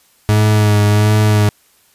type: tone with vibrato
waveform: 40% pulse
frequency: 105.4 Hz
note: G#2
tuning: 26 cents sharp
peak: -8 dBFS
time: 0.29-1.49 s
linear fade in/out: 0 ms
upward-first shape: sine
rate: 1.4 Hz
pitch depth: 26 cents each way
effects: white hiss -53 dBFS RMS until 1.94 s + resampled to 32000 Hz